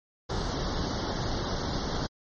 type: noise with comb filter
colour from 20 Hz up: pink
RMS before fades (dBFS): -30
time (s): 0.29-2.07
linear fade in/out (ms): 10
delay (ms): 0.2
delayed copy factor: +0.95
effects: low-pass 5000 Hz 12 dB/octave + MP3 32 kbps